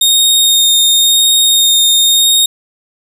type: tone with vibrato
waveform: sawtooth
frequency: 3697 Hz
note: A#7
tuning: 15 cents flat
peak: -4 dBFS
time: 0.01-2.46 s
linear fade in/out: 5 ms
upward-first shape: sine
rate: 0.94 Hz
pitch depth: 10 cents each way
effects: none